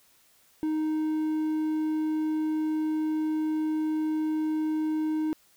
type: tone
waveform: triangle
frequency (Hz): 311.1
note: D#4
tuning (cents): 0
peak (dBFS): -23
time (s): 0.63-5.33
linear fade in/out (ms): 0
effects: white hiss -62 dBFS RMS until 5.56 s